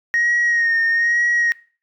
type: tone with vibrato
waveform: sine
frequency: 1869 Hz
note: A#6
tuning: 4 cents sharp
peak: -13 dBFS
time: 0.14-1.52 s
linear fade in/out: 0 ms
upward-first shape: sine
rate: 1.1 Hz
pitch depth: 36 cents each way
effects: noise-tail reverb RT60 0.4 s tail -22 dB re dry + tanh soft clip ceiling -12 dBFS